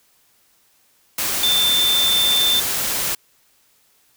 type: tone in noise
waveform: sine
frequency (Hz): 3556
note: A7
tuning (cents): +18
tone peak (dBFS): -15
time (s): 1.43-2.6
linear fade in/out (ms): 5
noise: white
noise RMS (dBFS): -22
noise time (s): 1.18-3.15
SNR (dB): +4
effects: white hiss -59 dBFS RMS until 4.16 s